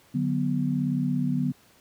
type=chord; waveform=sine; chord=B minor; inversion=first; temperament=just; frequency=148.16 / 185.21 / 246.9 Hz; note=D3 / F#3 / B3; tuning=+16 / +2 / 0 cents; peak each=-27 / -29 / -26 dBFS; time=0.14-1.52 s; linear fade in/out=10 ms; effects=pink hiss -58 dBFS RMS until 1.8 s + high-pass 80 Hz 12 dB/octave